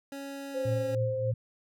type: tone with pitch glide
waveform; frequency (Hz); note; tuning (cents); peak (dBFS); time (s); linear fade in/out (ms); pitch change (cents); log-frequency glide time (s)
25% pulse; 277.2 to 273.4; C#4 to C#4; 0 to -24; -34; 0.12-0.95; 2; -24; 0.59-0.68
type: tone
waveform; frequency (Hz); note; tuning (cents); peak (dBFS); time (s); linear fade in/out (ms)
sine; 523.3; C5; 0; -29; 0.54-1.32; 20
type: tone with tremolo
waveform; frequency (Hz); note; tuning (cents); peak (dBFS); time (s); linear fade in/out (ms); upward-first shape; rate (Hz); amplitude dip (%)
sine; 114.5; A#2; -31; -26; 0.65-1.34; 5; triangle; 3.4; 85
effects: none